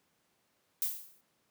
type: noise with exponential decay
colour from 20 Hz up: violet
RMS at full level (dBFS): -29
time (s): 0.82-1.21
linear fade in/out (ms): 1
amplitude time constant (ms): 83
effects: pink hiss -74 dBFS RMS until 1.5 s + high-pass 150 Hz 12 dB/octave